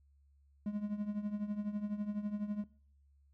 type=tone with tremolo; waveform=triangle; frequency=207.7 Hz; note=G#3; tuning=in tune; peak=-30 dBFS; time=0.66-2.64 s; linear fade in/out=2 ms; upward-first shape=triangle; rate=12 Hz; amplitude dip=75%; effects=noise-tail reverb RT60 0.5 s tail -20 dB re dry + added 70 Hz sine -64 dBFS peak until 3.33 s